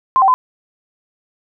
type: tone with pitch steps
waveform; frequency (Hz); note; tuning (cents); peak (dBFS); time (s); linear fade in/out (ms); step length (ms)
sine; 1047 / 773 / 1017; C6 / G5 / C6; +1 / -24 / -50; -8; 0.16-0.34; 0; 60
effects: none